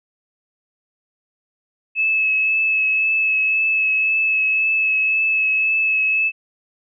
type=tone with vibrato; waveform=sine; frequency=2597 Hz; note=E7; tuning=26 cents flat; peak=-15 dBFS; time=1.95-6.32 s; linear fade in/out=50 ms; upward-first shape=triangle; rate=1.9 Hz; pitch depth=17 cents each way; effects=none